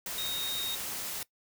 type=tone in noise; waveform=sine; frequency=3729 Hz; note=A#7; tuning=in tune; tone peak=-32 dBFS; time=0.18-0.75 s; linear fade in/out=2 ms; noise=white; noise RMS=-37 dBFS; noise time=0.06-1.23 s; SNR=+2 dB; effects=noise-tail reverb RT60 0.1 s tail -20 dB re dry